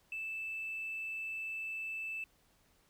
sine tone with hard clipping, 2637 Hz, E7, in tune, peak -38 dBFS, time 0.12-2.24 s, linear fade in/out 2 ms, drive 1 dB, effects pink hiss -70 dBFS RMS until 2.89 s

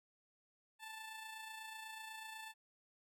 15% pulse tone with amplitude modulation, 880 Hz, A5, in tune, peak -40 dBFS, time 0.79-2.54 s, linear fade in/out 50 ms, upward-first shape sine, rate 28.1 Hz, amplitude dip 40%, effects none

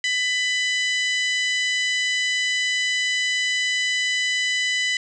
harmonic tone, 997 Hz, B5, 16 cents sharp, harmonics 2 / 3 / 4 / 5 / 6 / 7 / 8, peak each -22 / -26 / -31 / -34 / -37 / -35 / -39 dBFS, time 0.04-4.97 s, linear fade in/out 2 ms, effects none

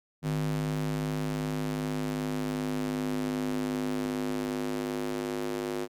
square tone with high-pass filter sweep, 51.3 Hz, G#1, 21 cents flat, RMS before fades -31 dBFS, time 0.22-5.88 s, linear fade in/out 50 ms, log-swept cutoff 170 to 330 Hz, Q 3.1, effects MP3 96 kbps

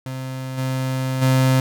35% pulse tone with level steps, 130.81 Hz, C3, in tune, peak -25 / -19 / -12 dBFS, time 0.06-1.6 s, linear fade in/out 2 ms, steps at 0.57 / 1.21 s, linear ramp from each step 20 ms, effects none

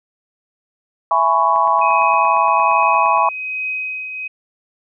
sine chord, C# minor seventh, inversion first, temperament just, 665.2 / 831.5 / 997.9 / 1108.7 Hz, E5 / G#5 / B5 / C#6, +16 / +2 / +18 / 0 cents, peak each -21 / -18 / -16 / -16 dBFS, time 1.11-3.29 s, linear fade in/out 2 ms
click train, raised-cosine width 0.5 ms, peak -23 dBFS, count 15, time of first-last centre 1.56-3.175 s, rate 8.67 Hz
sine tone with tremolo, 2522 Hz, D#7, 23 cents sharp, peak -19 dBFS, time 1.81-4.28 s, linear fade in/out 10 ms, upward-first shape triangle, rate 1.2 Hz, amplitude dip 55%
effects none

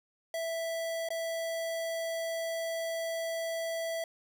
square tone with dropouts, 659.3 Hz, E5, in tune, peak -33 dBFS, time 0.34-4.04 s, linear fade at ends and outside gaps 2 ms, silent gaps 1.088-1.104 s, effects 11-bit

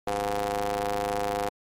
sawtooth ring-modulated tone, 103.5 Hz, G#2, 5 cents flat, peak -19 dBFS, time 0.07-1.49 s, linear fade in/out 5 ms, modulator 608 Hz, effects MP3 64 kbps

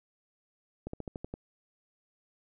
slowing click train, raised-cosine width 2 ms, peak -24 dBFS, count 7, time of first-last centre 0.87-1.339 s, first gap 64 ms, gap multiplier 1.08, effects none

